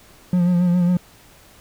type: tone with vibrato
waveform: triangle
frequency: 177 Hz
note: F3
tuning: 23 cents sharp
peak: -12 dBFS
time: 0.33-0.97 s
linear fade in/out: 2 ms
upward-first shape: sine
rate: 7.3 Hz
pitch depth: 38 cents each way
effects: pink hiss -49 dBFS RMS until 1.6 s